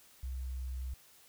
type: tone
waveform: sine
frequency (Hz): 64.1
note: C2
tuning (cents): -35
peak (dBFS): -36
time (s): 0.23-0.94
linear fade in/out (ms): 5
effects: white hiss -61 dBFS RMS until 1.28 s